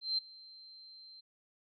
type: tone with ADSR envelope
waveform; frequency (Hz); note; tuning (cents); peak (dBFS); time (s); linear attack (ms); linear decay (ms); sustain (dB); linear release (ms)
sine; 4125; C8; -25; -28; 0.01-1.21; 170; 12; -23; 13
effects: none